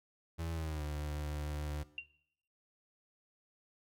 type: tone with pitch glide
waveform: 35% pulse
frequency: 82.6 to 74.44 Hz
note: E2 to D2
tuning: +4 to +24 cents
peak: -35 dBFS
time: 0.38-1.84 s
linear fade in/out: 20 ms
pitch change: -180 cents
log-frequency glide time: 0.51-0.85 s
type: tone with exponential decay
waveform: sine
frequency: 2762 Hz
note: F7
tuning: 20 cents flat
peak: -33 dBFS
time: 1.98-2.06 s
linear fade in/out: 2 ms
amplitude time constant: 16 ms
effects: noise-tail reverb RT60 0.7 s tail -18 dB re dry